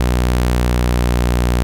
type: tone with pitch glide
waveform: sawtooth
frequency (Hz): 61.2 to 60.39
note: B1 to B1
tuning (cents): -15 to -38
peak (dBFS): -9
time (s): 0-1.63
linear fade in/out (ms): 0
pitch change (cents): -23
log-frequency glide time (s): 0.38-1.2
effects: none